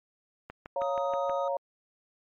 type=click train; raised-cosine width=0.5 ms; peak=-25 dBFS; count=6; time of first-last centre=0.5-1.296 s; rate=6.28 Hz
type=chord; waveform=sine; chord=Bb minor; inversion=first; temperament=equal; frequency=554.4 / 698.5 / 932.3 Hz; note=Db5 / F5 / Bb5; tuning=0 / 0 / 0 cents; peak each=-29 / -34 / -34 dBFS; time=0.76-1.57 s; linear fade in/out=2 ms
type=tone; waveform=triangle; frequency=1250 Hz; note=D#6; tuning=8 cents sharp; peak=-34 dBFS; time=0.81-1.48 s; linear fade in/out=2 ms
effects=MP3 32 kbps